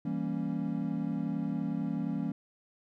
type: chord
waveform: triangle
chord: E diminished seventh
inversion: none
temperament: equal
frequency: 164.81 / 196 / 233.1 / 277.2 Hz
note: E3 / G3 / Bb3 / Db4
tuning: 0 / 0 / 0 / 0 cents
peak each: -34 dBFS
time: 0.05-2.32 s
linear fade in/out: 5 ms
effects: none